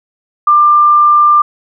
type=tone; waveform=sine; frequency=1191 Hz; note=D6; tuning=24 cents sharp; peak=-4 dBFS; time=0.47-1.42 s; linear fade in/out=5 ms; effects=none